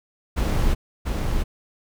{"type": "noise with echo", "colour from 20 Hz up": "brown", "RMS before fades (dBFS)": -20, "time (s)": [0.36, 0.75], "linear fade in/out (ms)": 20, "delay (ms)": 690, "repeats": 1, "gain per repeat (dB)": -3, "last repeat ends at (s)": 1.44, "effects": []}